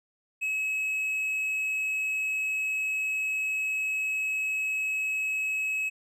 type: tone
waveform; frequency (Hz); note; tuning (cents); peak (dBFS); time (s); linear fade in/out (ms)
triangle; 2569; E7; -45; -25; 0.41-5.9; 20
effects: none